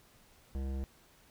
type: tone with hard clipping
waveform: sine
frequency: 67.1 Hz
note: C2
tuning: 44 cents sharp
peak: -36 dBFS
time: 0.55-0.84 s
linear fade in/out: 0 ms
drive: 15 dB
effects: pink hiss -63 dBFS RMS until 1.3 s